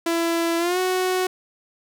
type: tone with pitch glide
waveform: sawtooth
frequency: 334.9 to 369.5 Hz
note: E4 to F#4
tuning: +27 to -2 cents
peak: -16 dBFS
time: 0.06-1.27 s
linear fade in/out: 5 ms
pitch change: +171 cents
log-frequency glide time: 0.58-0.79 s
effects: none